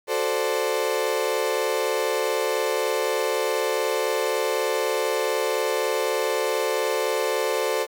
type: chord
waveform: 35% pulse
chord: D dominant seventh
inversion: first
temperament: equal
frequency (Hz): 370 / 440 / 523.3 / 587.3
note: F#4 / A4 / C5 / D5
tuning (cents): 0 / 0 / 0 / 0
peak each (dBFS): -29 / -24 / -25 / -28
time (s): 0.07-7.87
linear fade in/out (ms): 50
effects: 9-bit